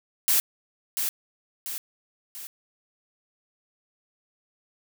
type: noise with echo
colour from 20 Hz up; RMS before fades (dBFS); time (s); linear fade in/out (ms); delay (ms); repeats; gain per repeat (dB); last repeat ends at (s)
blue; -21; 0.28-0.4; 0; 690; 3; -6; 2.47
effects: none